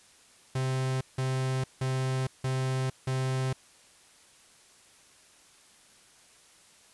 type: tone bursts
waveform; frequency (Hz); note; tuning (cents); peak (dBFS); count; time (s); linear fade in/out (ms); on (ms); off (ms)
45% pulse; 130.81; C3; 0; -27; 5; 0.55-3.53; 5; 460; 170
effects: white hiss -58 dBFS RMS until 6.93 s + resampled to 24000 Hz